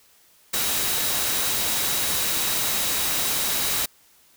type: tone in noise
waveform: sine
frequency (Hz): 3859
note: B7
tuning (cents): -41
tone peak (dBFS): -34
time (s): 0.53-3.86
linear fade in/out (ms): 10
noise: white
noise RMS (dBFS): -24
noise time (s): 0.53-3.86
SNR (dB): -13
effects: white hiss -57 dBFS RMS until 4.36 s

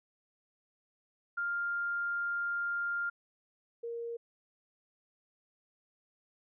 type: tone pair in turn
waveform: sine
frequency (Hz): 1400 / 467.2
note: F6 / A#4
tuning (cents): +4 / +4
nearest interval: octave + perfect fifth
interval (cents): 1900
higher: first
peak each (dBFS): -31 / -36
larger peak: first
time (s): 1.37-3.1 / 3.83-4.17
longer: first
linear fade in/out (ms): 10
effects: none

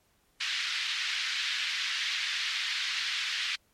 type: band-pass noise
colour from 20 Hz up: white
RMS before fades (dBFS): -32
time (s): 0.4-3.56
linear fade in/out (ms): 10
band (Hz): 1600 to 4200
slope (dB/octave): 24
effects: pink hiss -69 dBFS RMS until 3.73 s + MP3 64 kbps

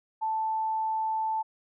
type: tone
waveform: sine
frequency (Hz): 880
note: A5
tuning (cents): 0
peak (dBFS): -26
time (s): 0.21-1.43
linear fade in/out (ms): 20
effects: none

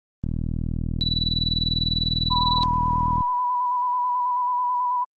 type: click train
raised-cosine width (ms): 5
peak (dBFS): -14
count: 120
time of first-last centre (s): 0.24-3.208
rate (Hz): 40.1
type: tone with tremolo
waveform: sine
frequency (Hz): 3951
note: B7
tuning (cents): 0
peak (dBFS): -19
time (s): 1.01-2.63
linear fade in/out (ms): 0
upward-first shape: sine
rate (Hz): 20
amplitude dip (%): 90
type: tone with vibrato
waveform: sine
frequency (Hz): 987.8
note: B5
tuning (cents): 0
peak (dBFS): -20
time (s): 2.3-5.05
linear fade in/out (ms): 20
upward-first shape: square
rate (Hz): 9.2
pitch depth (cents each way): 22
effects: Opus 24 kbps

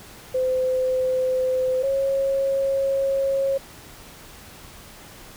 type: tone pair in turn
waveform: sine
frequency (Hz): 514 / 544.6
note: C5 / C#5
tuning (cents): -31 / -31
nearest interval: minor second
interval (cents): 100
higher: second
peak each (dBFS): -19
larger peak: neither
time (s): 0.34-1.83 / 1.83-3.58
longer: second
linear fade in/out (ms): 10
effects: pink hiss -44 dBFS RMS until 5.36 s

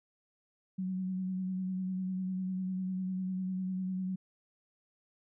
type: tone with vibrato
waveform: sine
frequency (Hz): 186.3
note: F#3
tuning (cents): +12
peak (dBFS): -32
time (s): 0.78-4.16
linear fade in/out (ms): 10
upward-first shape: sine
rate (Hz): 10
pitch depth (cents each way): 26
effects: none

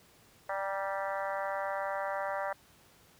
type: harmonic tone with a mistuned harmonic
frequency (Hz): 196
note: G3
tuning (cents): 0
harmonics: 3 / 4 / 5 / 6 / 7 / 8 / 9 / 10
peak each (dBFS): -36 / -38 / -40 / -42 / -43 / -44 / -45 / -46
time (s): 0.49-2.53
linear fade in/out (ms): 5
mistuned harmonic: 5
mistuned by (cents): -38
effects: pink hiss -61 dBFS RMS until 3.19 s + high-pass 60 Hz 12 dB/octave

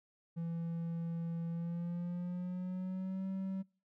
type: tone with pitch glide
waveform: triangle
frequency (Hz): 167.4 to 191.18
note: E3 to G3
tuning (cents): +27 to -43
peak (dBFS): -34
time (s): 0.36-3.63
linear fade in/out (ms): 20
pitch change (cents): +230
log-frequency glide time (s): 1.49-3.27
effects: noise-tail reverb RT60 0.4 s tail -26 dB re dry

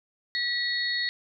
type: tone cluster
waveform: sine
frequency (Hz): 1933 / 3754 / 4346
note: B6 / A#7 / C#8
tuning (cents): -38 / +11 / -35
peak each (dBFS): -28 / -33 / -30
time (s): 0.35-1.09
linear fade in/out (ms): 0
effects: none

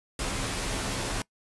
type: noise with comb filter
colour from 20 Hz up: pink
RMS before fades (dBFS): -31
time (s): 0.19-1.22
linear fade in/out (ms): 2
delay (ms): 13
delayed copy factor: -0.6
effects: noise-tail reverb RT60 0.1 s tail -23 dB re dry + resampled to 24000 Hz

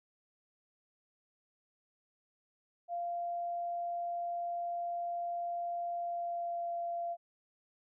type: tone with pitch glide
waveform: sine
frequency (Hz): 693 to 687.8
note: F5 to F5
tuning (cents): -14 to -27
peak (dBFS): -34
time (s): 2.88-7.17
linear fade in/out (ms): 50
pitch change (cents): -13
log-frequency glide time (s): 5.95-6.73
effects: none

